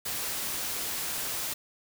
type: noise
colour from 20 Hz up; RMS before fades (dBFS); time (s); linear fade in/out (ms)
white; -33; 0.05-1.54; 10
effects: none